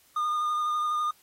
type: tone with vibrato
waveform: triangle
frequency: 1218 Hz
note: D#6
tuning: 37 cents flat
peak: -23 dBFS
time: 0.16-1.11 s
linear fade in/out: 5 ms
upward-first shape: sine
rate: 12 Hz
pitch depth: 17 cents each way
effects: white hiss -61 dBFS RMS until 1.22 s + AAC 48 kbps